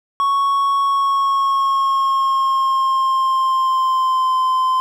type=tone with pitch glide; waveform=triangle; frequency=1108.7 to 1034.5 Hz; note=C#6 to C6; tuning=0 to -20 cents; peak=-12 dBFS; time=0.2-4.8 s; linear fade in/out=0 ms; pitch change=-120 cents; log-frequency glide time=0.82-4.37 s; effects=none